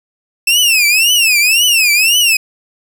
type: tone with vibrato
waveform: sawtooth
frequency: 2637 Hz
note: E7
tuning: in tune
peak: -5 dBFS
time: 0.47-2.37 s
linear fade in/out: 5 ms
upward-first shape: triangle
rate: 1.9 Hz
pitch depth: 240 cents each way
effects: none